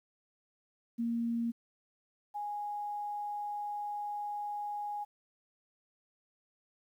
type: tone pair in turn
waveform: sine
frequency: 233.1 / 827.6 Hz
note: A#3 / G#5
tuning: 0 / -6 cents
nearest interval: octave + minor seventh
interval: 2194 cents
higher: second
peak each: -30 / -35 dBFS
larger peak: first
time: 0.98-1.52 / 2.34-5.05 s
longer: second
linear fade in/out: 20 ms
effects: 11-bit